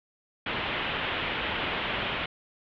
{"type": "low-pass noise", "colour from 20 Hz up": "white", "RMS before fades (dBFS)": -31, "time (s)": [0.46, 2.26], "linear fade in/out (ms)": 5, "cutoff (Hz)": 3300, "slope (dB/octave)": 48, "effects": []}